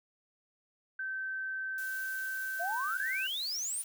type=tone; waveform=sine; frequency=1546 Hz; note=G6; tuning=24 cents flat; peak=-34 dBFS; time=0.99-3.27 s; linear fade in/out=5 ms
type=noise; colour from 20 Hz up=blue; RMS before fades=-47 dBFS; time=1.78-3.84 s; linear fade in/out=2 ms
type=exponential sweep; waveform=sine; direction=up; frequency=650 to 9890 Hz; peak=-33 dBFS; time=2.59-3.83 s; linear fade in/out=20 ms
effects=none